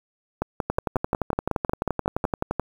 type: two click trains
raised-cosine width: 1 ms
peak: -9 / -9 dBFS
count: 23 / 11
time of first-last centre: 0.7-2.597 / 0.42-2.241 s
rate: 11.6 / 5.49 Hz
effects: 7-bit